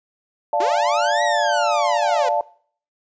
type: chord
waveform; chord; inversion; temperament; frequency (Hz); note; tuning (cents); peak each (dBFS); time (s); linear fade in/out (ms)
sine; D minor; none; equal; 587.3 / 698.5 / 880; D5 / F5 / A5; 0 / 0 / 0; -21; 0.53-2.41; 2
type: linear two-way sweep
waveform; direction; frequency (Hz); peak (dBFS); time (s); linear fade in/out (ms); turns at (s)
sawtooth; up then down; 325.8 to 1946 to 473.8; -19; 0.6-2.29; 5; 1.23
effects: noise-tail reverb RT60 0.5 s tail -20 dB re dry + resampled to 16000 Hz